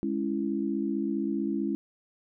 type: chord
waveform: sine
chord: C# minor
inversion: second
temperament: just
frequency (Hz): 207.9 / 277.2 / 332.6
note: G#3 / C#4 / E4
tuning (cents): +2 / 0 / +16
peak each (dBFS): -31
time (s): 0.03-1.75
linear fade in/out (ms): 0
effects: none